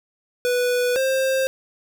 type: tone pair in turn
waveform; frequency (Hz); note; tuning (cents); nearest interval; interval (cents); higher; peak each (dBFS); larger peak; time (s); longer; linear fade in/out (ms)
square; 492.5 / 529.3; B4 / C5; -5 / +20; minor second; 125; second; -19; neither; 0.45-0.96 / 0.96-1.47; neither; 0
effects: none